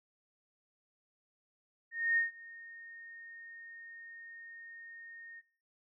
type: tone with ADSR envelope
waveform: sine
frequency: 1845 Hz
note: A#6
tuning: 18 cents flat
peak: -25 dBFS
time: 1.91-5.42 s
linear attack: 260 ms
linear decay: 140 ms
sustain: -22 dB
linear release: 35 ms
effects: noise-tail reverb RT60 0.6 s tail -20 dB re dry